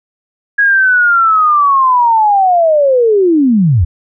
sine linear sweep, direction down, 1661.2 to 73.42 Hz, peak -6 dBFS, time 0.58-3.85 s, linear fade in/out 10 ms, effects none

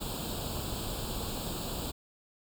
pink noise with comb filter, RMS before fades -36 dBFS, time 0-1.92 s, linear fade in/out 20 ms, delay 0.25 ms, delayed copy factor +0.85, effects none

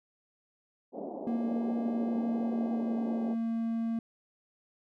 pink band-pass noise, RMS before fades -39 dBFS, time 0.92-3.36 s, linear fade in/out 50 ms, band 210 to 780 Hz, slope 48 dB/octave
triangle tone with pitch glide, 233.1 to 228.2 Hz, A#3 to A#3, 0 to -37 cents, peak -27 dBFS, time 1.27-3.99 s, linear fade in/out 2 ms, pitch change -37 cents, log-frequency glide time 1.82-3.46 s
effects none

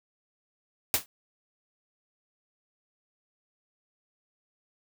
white noise with exponential decay, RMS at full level -20 dBFS, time 0.94-1.06 s, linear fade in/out 0 ms, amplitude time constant 25 ms, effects none

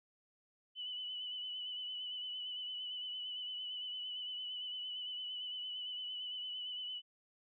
sine tone with vibrato, 2986 Hz, F#7, 15 cents sharp, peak -40 dBFS, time 0.75-7.02 s, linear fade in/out 50 ms, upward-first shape sine, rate 8.8 Hz, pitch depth 32 cents each way, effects none

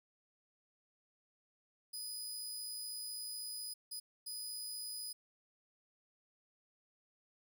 20% pulse tone bursts at uneven times, 4978 Hz, D#8, in tune, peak -36 dBFS, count 3, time 1.93-3.74 / 3.91-4 / 4.26-5.13 s, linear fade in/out 10 ms, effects none

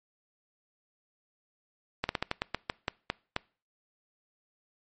slowing click train, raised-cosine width 0.3 ms, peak -12 dBFS, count 11, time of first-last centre 2.04-3.364 s, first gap 51 ms, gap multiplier 1.2, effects noise-tail reverb RT60 0.4 s tail -24 dB re dry + MP3 32 kbps

